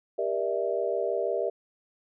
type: chord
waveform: sine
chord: E half-diminished seventh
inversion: first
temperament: just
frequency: 395.6 / 474.7 / 593.3 / 659.3 Hz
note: G4 / Bb4 / D5 / E5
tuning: +16 / +31 / +18 / 0 cents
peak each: -31 dBFS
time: 0.18-1.5 s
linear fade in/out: 10 ms
effects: none